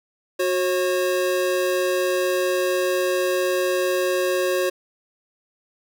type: tone pair together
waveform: square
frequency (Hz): 366.3 / 542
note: F#4 / C#5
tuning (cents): -17 / -39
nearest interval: perfect fifth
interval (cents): 678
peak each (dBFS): -23 / -23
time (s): 0.39-4.7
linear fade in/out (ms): 10
effects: none